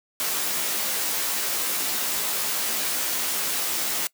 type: noise with comb filter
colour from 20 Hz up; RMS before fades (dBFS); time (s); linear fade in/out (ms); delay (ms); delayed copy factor
white; -26; 0.2-4.07; 0; 16; -0.75
effects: noise-tail reverb RT60 0.1 s tail -22 dB re dry + high-pass 200 Hz 12 dB/octave